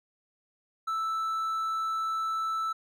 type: tone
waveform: triangle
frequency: 1318.5 Hz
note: E6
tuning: in tune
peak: -26 dBFS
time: 0.87-2.73 s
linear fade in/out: 10 ms
effects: none